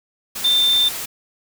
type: tone in noise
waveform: sine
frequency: 3577 Hz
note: A7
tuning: 28 cents sharp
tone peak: -13 dBFS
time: 0.44-0.89 s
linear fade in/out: 10 ms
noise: white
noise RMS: -28 dBFS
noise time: 0.35-1.06 s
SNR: +12 dB
effects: none